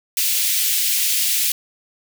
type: high-pass noise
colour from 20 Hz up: white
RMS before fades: -19 dBFS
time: 0.17-1.52 s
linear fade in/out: 2 ms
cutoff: 2300 Hz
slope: 24 dB/octave
effects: none